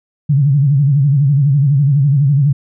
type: tone with vibrato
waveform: sine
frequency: 140.8 Hz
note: C#3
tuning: 27 cents sharp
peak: -8 dBFS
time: 0.29-2.53 s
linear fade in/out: 10 ms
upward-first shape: sine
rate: 12 Hz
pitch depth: 120 cents each way
effects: none